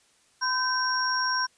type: tone cluster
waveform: sine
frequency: 1014 / 1548 / 5570 Hz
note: B5 / G6 / F8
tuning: +45 / -22 / -5 cents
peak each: -28 dBFS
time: 0.41-1.47 s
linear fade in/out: 20 ms
effects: white hiss -63 dBFS RMS until 1.57 s + resampled to 22050 Hz